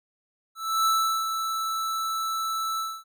square tone with ADSR envelope, 1318.5 Hz, E6, in tune, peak -20 dBFS, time 0.55-3.04 s, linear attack 310 ms, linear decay 390 ms, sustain -7 dB, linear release 250 ms, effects none

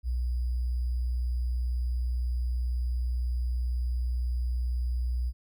sine tone with sample-and-hold, 61 Hz, B1, 21 cents flat, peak -26 dBFS, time 0.03-5.33 s, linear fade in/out 50 ms, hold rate 4900 Hz, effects none

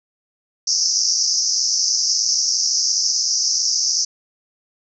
pink band-pass noise, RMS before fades -19 dBFS, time 0.67-4.05 s, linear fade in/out 5 ms, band 5000 to 6200 Hz, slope 96 dB/octave, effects none

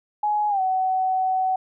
sine tone with pitch glide, 839 to 751.8 Hz, G#5 to F#5, +17 to +27 cents, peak -19 dBFS, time 0.23-1.56 s, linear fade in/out 5 ms, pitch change -190 cents, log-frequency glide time 0.49-0.61 s, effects none

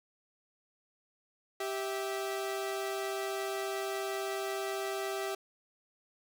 sawtooth tone pair together, 390.7 / 653 Hz, G4 / E5, -6 / -17 cents, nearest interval major sixth, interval 889 cents, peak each -31 / -35 dBFS, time 1.6-5.35 s, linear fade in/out 5 ms, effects none

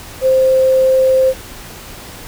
sine tone with quantisation, 523.3 Hz, C5, in tune, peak -8 dBFS, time 0.21-1.34 s, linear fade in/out 50 ms, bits 6, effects pink hiss -33 dBFS RMS until 2.27 s

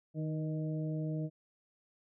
harmonic tone with a mistuned harmonic, 155.56 Hz, D#3, in tune, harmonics 1 / 2 / 3 / 4, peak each -34 / -40 / -47 / -46 dBFS, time 0.14-1.3 s, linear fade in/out 50 ms, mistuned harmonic 3, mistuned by +32 cents, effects none

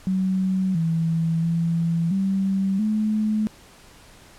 sine tone with pitch steps, 188.2 / 163.9 / 167 / 193.3 / 214.6 Hz, F#3 / E3 / E3 / G3 / A3, +30 / -10 / +23 / -24 / -43 cents, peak -19 dBFS, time 0.07-3.47 s, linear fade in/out 0 ms, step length 680 ms, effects pink hiss -49 dBFS RMS until 4.38 s + low-pass 11000 Hz 12 dB/octave

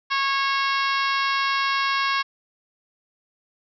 harmonic tone, 548 Hz, C#5, 20 cents flat, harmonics 2 / 3 / 4 / 5 / 6 / 7 / 8 / 9 / 10, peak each -23 / -27 / -29 / -31 / -33 / -34 / -35 / -36 / -37 dBFS, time 0.1-2.23 s, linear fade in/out 20 ms, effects none

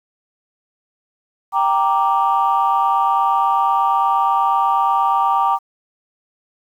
sine chord, G minor, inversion none, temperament equal, 784 / 932.3 / 1174.7 Hz, G5 / Bb5 / D6, 0 / 0 / 0 cents, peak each -17 dBFS, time 1.52-5.59 s, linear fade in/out 50 ms, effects tanh soft clip ceiling -6 dBFS + 8-bit

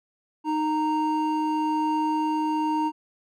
triangle tone pair together, 309.5 / 927.5 Hz, D#4 / A#5, -9 / -9 cents, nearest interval octave + perfect fifth, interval 1900 cents, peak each -23 dBFS, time 0.44-2.92 s, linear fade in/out 50 ms, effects none

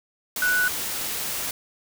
sine tone in noise, 1480 Hz, F#6, in tune, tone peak -19 dBFS, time 0.42-0.68 s, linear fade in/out 2 ms, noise white, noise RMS -29 dBFS, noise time 0.36-1.51 s, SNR +7 dB, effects none

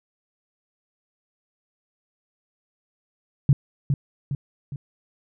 sine tone with echo, 139.3 Hz, C#3, 9 cents sharp, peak -11 dBFS, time 3.49-3.53 s, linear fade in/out 2 ms, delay 410 ms, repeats 3, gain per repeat -6 dB, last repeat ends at 4.76 s, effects none

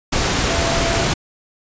sine tone in noise, 673 Hz, E5, 36 cents sharp, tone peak -23 dBFS, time 0.49-1.04 s, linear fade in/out 10 ms, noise pink, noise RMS -18 dBFS, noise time 0.12-1.14 s, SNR -8 dB, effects resampled to 16000 Hz

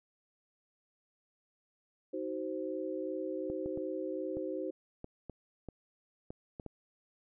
sine chord, C diminished, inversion first, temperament just, 314 / 376.7 / 523.3 Hz, Eb4 / Gb4 / C5, +16 / +31 / 0 cents, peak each -39 dBFS, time 2.13-4.71 s, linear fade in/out 10 ms
clicks, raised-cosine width 2 ms, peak -29 dBFS, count 10, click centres 3.5 / 3.66 / 3.775 / 4.37 / 5.044 / 5.297 / 5.687 / 6.305 / 6.598 / 6.663 s
effects none

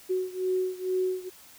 sine beating tone pair, 370 / 372.2 Hz, F#4 / F#4, 0 / +10 cents, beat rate 2.2 Hz, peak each -28 / -30 dBFS, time 0.09-1.3 s, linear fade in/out 20 ms, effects white hiss -52 dBFS RMS until 1.58 s

